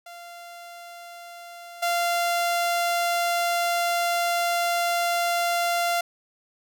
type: tone with level steps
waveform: sawtooth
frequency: 692 Hz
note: F5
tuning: 16 cents flat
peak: -36 / -18 dBFS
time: 0.06-6.01 s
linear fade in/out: 5 ms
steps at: 1.82 s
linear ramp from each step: 10 ms
effects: none